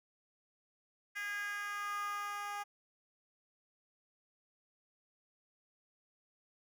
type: tone with high-pass filter sweep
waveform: 10% pulse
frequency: 409.2 Hz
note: G#4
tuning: 26 cents flat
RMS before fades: -40 dBFS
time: 1.15-2.64 s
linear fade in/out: 20 ms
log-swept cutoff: 1800 to 910 Hz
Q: 4.8
effects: none